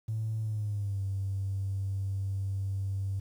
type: tone with pitch glide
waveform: triangle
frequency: 110 to 97.43 Hz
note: A2 to G2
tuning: 0 to -10 cents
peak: -26 dBFS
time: 0.08-3.2 s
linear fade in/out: 10 ms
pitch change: -210 cents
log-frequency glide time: 0.4-1.02 s
effects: tanh soft clip ceiling -27 dBFS + 10-bit